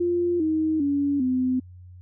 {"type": "tone with pitch steps", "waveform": "sine", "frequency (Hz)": [349.2, 314.7, 283.6, 255.6], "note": ["F4", "D#4", "C#4", "C4"], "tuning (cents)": [0, 20, 40, -40], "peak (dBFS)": -20, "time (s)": [0, 1.6], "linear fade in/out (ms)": 10, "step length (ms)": 400, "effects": ["added 90 Hz sine -42 dBFS peak until 2.01 s"]}